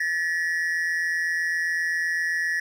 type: tone pair together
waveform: triangle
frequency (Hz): 1739.3 / 1907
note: A6 / A#6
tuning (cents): -20 / +39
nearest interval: major second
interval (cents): 159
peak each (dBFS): -24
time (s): 0-2.6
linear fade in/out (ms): 5
effects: none